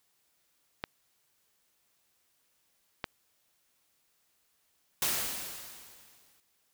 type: clicks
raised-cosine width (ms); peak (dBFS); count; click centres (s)
0.3; -16; 2; 0.839 / 3.042
type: noise with exponential decay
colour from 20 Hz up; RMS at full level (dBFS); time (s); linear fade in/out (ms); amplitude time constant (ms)
white; -28; 5.02-6.4; 1; 300
effects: white hiss -73 dBFS RMS until 6.73 s